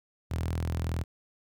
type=tone with high-pass filter; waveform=sawtooth; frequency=41.34 Hz; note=E1; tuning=6 cents sharp; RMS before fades=-31 dBFS; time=0.3-1.04 s; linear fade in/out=20 ms; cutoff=90 Hz; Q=3.5; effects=none